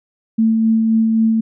sine tone with tremolo, 223.3 Hz, A3, 26 cents sharp, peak -10 dBFS, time 0.38-1.41 s, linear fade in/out 10 ms, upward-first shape sine, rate 3.8 Hz, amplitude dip 25%, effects none

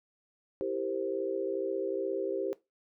sine chord, C dominant seventh, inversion first, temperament equal, 329.6 / 392 / 466.2 / 523.3 Hz, E4 / G4 / Bb4 / C5, 0 / 0 / 0 / 0 cents, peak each -38 / -33 / -39 / -36 dBFS, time 0.61-2.53 s, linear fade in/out 0 ms, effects noise-tail reverb RT60 0.2 s tail -18 dB re dry

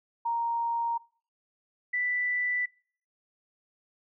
sine tone pair in turn, 932.3 / 1978.9 Hz, A#5 / B6, 0 / +3 cents, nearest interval octave + minor second, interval 1303 cents, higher second, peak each -26 dBFS, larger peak neither, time 0.25-0.98 / 1.93-2.66 s, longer neither, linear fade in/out 10 ms, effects noise-tail reverb RT60 0.5 s tail -24 dB re dry

